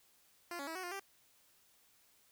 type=tone with pitch steps; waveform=10% pulse; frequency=347 / 280.2 / 324.4 / 371.7 / 352.5 / 392.8 Hz; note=F4 / C#4 / E4 / F#4 / F4 / G4; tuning=-11 / +19 / -28 / +8 / +16 / +4 cents; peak=-33 dBFS; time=0.51-0.996 s; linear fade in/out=2 ms; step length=81 ms; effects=white hiss -69 dBFS RMS until 2.31 s